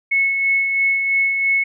sine tone with tremolo, 2196 Hz, C#7, 17 cents flat, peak -13 dBFS, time 0.11-1.64 s, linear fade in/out 10 ms, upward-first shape sine, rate 3 Hz, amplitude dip 40%, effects none

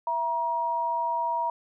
sine tone pair together, 664 / 949.4 Hz, E5 / A#5, +12 / +31 cents, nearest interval tritone, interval 619 cents, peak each -33 / -25 dBFS, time 0.07-1.5 s, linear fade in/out 2 ms, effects none

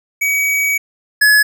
square tone pair in turn, 2267 / 1698.3 Hz, C#7 / G#6, +38 / +38 cents, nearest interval perfect fourth, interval 500 cents, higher first, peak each -14 / -8 dBFS, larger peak second, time 0.21-0.78 / 1.21-1.43 s, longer first, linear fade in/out 10 ms, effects none

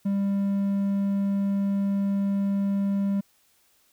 triangle tone, 198.4 Hz, G3, 21 cents sharp, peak -20 dBFS, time 0.05-3.21 s, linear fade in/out 10 ms, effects white hiss -64 dBFS RMS until 3.92 s

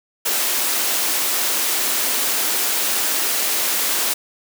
white high-pass noise, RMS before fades -20 dBFS, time 0.25-4.14 s, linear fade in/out 10 ms, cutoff 240 Hz, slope 24 dB/octave, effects none

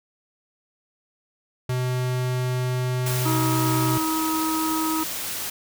square tone, 126.3 Hz, B2, 39 cents sharp, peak -23 dBFS, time 1.69-3.98 s, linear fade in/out 5 ms
white noise, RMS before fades -30 dBFS, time 3.06-5.5 s, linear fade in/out 5 ms
harmonic tone, 318 Hz, D#4, 38 cents sharp, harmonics 1 / 3 / 4, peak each -24 / -29 / -30 dBFS, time 3.25-5.04 s, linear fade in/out 10 ms
effects none

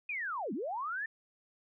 sine linear two-way sweep, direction down then up, 2522 to 187.4 to 1820 Hz, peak -34 dBFS, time 0.09-1.06 s, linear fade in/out 5 ms, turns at 0.53 s, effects none

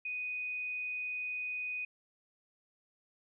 sine tone, 2489 Hz, D#7, in tune, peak -35 dBFS, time 0.05-1.85 s, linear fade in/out 5 ms, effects none

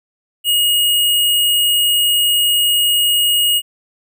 sine tone with sample-and-hold, 2880 Hz, F#7, 47 cents flat, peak -11 dBFS, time 0.44-3.62 s, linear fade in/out 50 ms, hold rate 11025 Hz, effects none

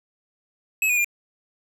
square tone with pitch steps, 2577 / 2461 / 2402 Hz, E7 / D#7 / D7, -40 / -20 / +38 cents, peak -19 dBFS, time 0.82-1.045 s, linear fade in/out 2 ms, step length 75 ms, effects none

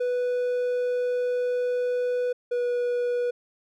triangle tone pair in turn, 493.9 / 486.8 Hz, B4 / B4, 0 / -25 cents, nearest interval unison, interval 25 cents, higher first, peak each -21 dBFS, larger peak neither, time 0-2.33 / 2.51-3.31 s, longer first, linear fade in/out 10 ms, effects none

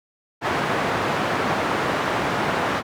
white band-pass noise, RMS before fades -23 dBFS, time 0.41-2.83 s, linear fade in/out 50 ms, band 110 to 1300 Hz, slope 12 dB/octave, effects none

